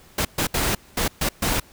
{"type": "noise bursts at uneven times", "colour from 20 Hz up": "pink", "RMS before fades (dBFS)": -22, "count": 6, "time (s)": [[0.18, 0.25], [0.38, 0.47], [0.54, 0.75], [0.97, 1.08], [1.21, 1.29], [1.42, 1.6]], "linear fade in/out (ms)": 5, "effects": ["pink hiss -51 dBFS RMS until 1.72 s"]}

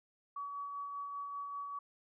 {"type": "tone with tremolo", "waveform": "sine", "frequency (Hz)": 1135, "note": "C#6", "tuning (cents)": 41, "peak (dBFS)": -38, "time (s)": [0.36, 1.79], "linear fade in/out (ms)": 5, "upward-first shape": "sine", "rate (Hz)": 5.1, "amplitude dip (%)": 30, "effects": []}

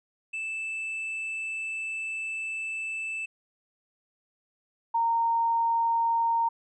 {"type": "tone pair in turn", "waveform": ["triangle", "sine"], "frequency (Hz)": [2637, 922.9], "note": ["E7", "A#5"], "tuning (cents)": [0, -18], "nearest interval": "octave + tritone", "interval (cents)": 1818, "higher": "first", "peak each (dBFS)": [-29, -22], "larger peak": "second", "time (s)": [[0.33, 3.26], [4.94, 6.49]], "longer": "first", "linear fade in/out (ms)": 10, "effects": ["resampled to 24000 Hz"]}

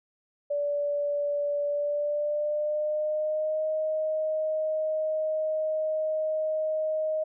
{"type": "tone with pitch glide", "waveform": "sine", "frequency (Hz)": [579, 624.2], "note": ["D5", "D#5"], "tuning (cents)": [-25, 5], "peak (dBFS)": -25, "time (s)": [0.5, 7.24], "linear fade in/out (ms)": 10, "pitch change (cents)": 130, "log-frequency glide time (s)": [1.67, 3.65], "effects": []}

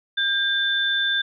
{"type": "tone pair together", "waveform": "sine", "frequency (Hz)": [1600, 3543], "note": ["G6", "A7"], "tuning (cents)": [35, 11], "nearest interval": "octave + major second", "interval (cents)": 1376, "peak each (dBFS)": -22, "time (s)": [0.17, 1.22], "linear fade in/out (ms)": 10, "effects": []}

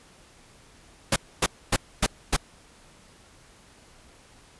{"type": "noise bursts", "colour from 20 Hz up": "pink", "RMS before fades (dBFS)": -21, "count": 5, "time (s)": [1.12, 2.365], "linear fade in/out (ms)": 5, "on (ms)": 41, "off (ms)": 260, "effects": ["pink hiss -54 dBFS RMS until 4.59 s", "resampled to 24000 Hz"]}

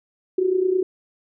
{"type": "tone with amplitude modulation", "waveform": "sine", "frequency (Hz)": 371.7, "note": "F#4", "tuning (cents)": 8, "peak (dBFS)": -14, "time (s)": [0.38, 0.83], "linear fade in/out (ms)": 5, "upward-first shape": "sine", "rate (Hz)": 29.5, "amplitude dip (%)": 70, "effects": []}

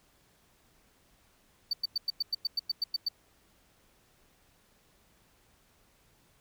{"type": "tone bursts", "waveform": "sine", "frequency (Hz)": 4579, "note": "D8", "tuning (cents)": -45, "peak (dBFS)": -24, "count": 12, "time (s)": [1.71, 3.086], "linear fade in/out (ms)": 5, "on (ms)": 23, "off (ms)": 100, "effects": ["tanh soft clip ceiling -25 dBFS", "pink hiss -66 dBFS RMS until 6.4 s"]}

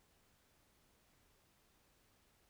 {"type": "silence", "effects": ["pink hiss -73 dBFS RMS until 2.49 s"]}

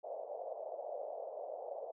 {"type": "band-pass noise", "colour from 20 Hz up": "pink", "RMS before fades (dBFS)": -44, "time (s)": [0.03, 1.92], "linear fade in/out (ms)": 20, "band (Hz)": [520, 700], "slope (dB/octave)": 48, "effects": []}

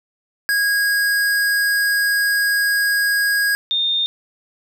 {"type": "tone pair in turn", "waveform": ["square", "sine"], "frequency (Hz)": [1643, 3642], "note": ["G#6", "A#7"], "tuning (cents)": [-19, -41], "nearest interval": "octave + major second", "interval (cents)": 1378, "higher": "second", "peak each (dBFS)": -16, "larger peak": "neither", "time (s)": [[0.49, 3.55], [3.71, 4.06]], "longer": "first", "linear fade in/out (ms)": 0, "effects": []}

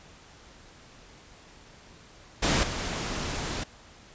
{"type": "noise with level steps", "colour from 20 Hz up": "pink", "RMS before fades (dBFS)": [-24, -32], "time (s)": [2.42, 3.64], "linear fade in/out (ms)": 10, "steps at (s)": 2.63, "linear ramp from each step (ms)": 5, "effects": ["pink hiss -52 dBFS RMS until 4.14 s", "resampled to 16000 Hz"]}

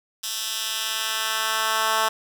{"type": "tone with high-pass filter sweep", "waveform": "10% pulse", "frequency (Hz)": 220.5, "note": "A3", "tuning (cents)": 4, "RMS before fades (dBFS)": -25, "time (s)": [0.23, 2.09], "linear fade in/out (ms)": 10, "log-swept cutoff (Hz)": [4400, 930], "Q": 1, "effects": []}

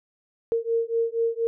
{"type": "beating tone pair", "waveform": "sine", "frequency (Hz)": [457.8, 462], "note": ["A#4", "A#4"], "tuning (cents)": [-31, -16], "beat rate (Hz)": 4.2, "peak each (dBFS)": [-25, -25], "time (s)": [0.52, 1.47], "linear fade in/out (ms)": 0, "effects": []}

